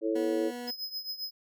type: harmonic tone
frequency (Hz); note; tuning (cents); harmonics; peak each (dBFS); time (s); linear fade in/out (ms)
110; A2; 0; 3 / 4 / 5; -29 / -31 / -33; 0.01-0.52; 50
type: tone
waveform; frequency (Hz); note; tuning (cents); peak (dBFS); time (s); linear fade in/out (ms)
20% pulse; 243.6; B3; -24; -32; 0.15-0.71; 10
type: tone with tremolo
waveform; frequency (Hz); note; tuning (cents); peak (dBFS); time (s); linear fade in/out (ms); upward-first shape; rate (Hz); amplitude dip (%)
square; 5070; D#8; +32; -32; 0.67-1.31; 10; triangle; 7.5; 85
effects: none